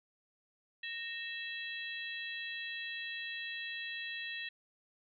harmonic tone with a mistuned harmonic, 661 Hz, E5, 5 cents sharp, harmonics 3 / 4 / 5 / 6, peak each -42 / -44 / -46 / -48 dBFS, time 0.83-4.49 s, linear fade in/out 5 ms, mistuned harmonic 3, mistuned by -120 cents, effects none

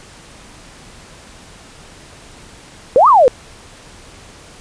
sine exponential two-way sweep, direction up then down, 468.7 to 1269 to 468.7 Hz, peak -5 dBFS, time 2.96-3.28 s, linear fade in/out 0 ms, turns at 3.08 s, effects pink hiss -40 dBFS RMS until 4.6 s + resampled to 22050 Hz

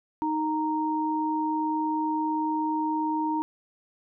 sine tone pair together, 311.2 / 929.3 Hz, D#4 / A#5, 0 / -6 cents, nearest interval octave + perfect fifth, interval 1894 cents, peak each -27 dBFS, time 0.22-3.42 s, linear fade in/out 0 ms, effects none

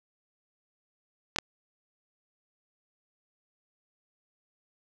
clicks, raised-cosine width 0.2 ms, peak -9 dBFS, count 2, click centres 1.361 / 1.386 s, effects none

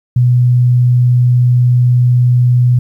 sine tone, 123.47 Hz, B2, in tune, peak -6 dBFS, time 0.16-2.79 s, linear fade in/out 5 ms, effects 8-bit

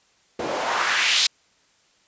white noise with band-pass filter sweep, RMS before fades -22 dBFS, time 0.39-1.27 s, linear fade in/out 5 ms, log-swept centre 360 to 4300 Hz, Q 1.8, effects white hiss -61 dBFS RMS until 2.07 s + resampled to 16000 Hz

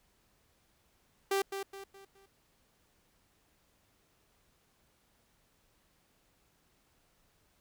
sawtooth tone with echo, 392 Hz, G4, in tune, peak -24 dBFS, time 1.31-1.42 s, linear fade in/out 5 ms, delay 210 ms, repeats 4, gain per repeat -8 dB, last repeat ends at 2.26 s, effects pink hiss -71 dBFS RMS until 7.6 s

